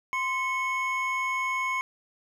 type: tone pair together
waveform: triangle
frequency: 1039.6 / 2200 Hz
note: C6 / C#7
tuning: -11 / -14 cents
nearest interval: octave + minor second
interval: 1297 cents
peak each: -27 dBFS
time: 0.13-1.81 s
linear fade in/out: 0 ms
effects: none